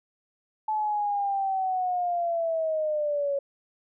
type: linear sweep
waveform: sine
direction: down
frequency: 867 to 554.4 Hz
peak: -24 dBFS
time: 0.68-3.39 s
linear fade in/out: 5 ms
effects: none